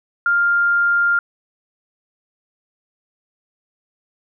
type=tone; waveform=sine; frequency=1400 Hz; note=F6; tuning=4 cents sharp; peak=-13 dBFS; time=0.26-1.19 s; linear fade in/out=2 ms; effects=none